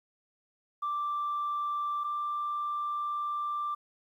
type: tone pair in turn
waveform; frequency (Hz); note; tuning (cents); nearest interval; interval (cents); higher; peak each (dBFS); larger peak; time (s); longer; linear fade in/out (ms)
sine; 1174.7 / 1180.3; D6 / D6; 0 / +8; unison; 8; second; -28 / -29; first; 0.82-2.04 / 2.04-3.75; second; 10
effects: tanh soft clip ceiling -26 dBFS + 11-bit

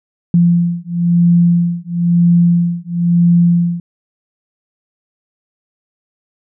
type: beating tone pair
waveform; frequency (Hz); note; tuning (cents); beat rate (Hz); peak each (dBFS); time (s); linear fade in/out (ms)
sine; 171.9 / 172.9; F3 / F3; -27 / -17; 1; -12; 0.34-3.8; 2
effects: none

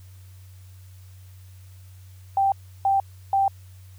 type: tone bursts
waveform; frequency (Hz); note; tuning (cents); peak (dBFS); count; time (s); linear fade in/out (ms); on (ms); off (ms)
sine; 784; G5; 0; -17; 3; 2.37-3.48; 2; 150; 330
effects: added 93 Hz sine -43 dBFS peak until 3.98 s + white hiss -58 dBFS RMS until 3.98 s

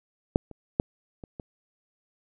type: clicks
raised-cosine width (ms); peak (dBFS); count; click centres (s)
2; -6 / -29 / -8 / -27 / -24; 5; 0.359 / 0.513 / 0.799 / 1.238 / 1.398
effects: none

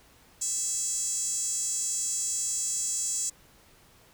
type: tone with high-pass filter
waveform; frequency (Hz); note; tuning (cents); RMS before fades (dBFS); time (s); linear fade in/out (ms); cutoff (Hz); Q
5% pulse; 659.3; E5; 0; -30; 0.41-3.3; 10; 7300; 4.6
effects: pink hiss -58 dBFS RMS until 4.13 s

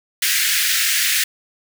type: high-pass noise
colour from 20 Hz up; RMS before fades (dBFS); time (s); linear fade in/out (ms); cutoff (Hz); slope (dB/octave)
pink; -18; 0.22-1.24; 5; 1600; 48
effects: none

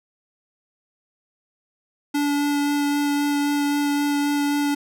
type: tone with vibrato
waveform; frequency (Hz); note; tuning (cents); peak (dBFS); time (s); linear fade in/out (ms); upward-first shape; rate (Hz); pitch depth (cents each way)
square; 288.5; D4; -31; -20; 2.14-4.75; 10; sine; 3.8; 8
effects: none

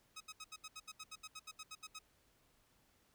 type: tone bursts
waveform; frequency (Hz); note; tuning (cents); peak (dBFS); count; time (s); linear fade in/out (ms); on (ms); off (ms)
10% pulse; 1270; D#6; +35; -39; 16; 0.16-1.991; 10; 46; 73
effects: pink hiss -73 dBFS RMS until 3.14 s

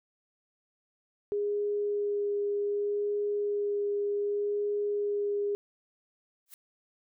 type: tone with vibrato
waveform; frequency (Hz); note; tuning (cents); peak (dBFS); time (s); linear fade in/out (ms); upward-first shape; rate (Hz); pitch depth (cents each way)
sine; 410; G#4; -22; -27; 1.32-5.55; 0; sine; 0.66; 9
type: noise with exponential growth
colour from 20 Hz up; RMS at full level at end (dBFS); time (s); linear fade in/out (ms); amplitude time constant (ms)
blue; -43; 6.46-6.54; 1; 16
effects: none

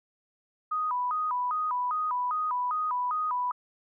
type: tone with vibrato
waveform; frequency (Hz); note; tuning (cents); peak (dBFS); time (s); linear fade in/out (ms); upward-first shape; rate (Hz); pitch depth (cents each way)
sine; 1110; C#6; +2; -26; 0.71-3.52; 10; square; 2.5; 200
effects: none

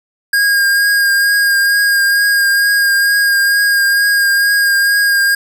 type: tone with vibrato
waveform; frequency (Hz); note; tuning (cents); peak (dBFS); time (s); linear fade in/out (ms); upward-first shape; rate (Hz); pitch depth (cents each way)
square; 1623; G#6; -40; -10; 0.33-5.35; 5; triangle; 2.2; 19
effects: none

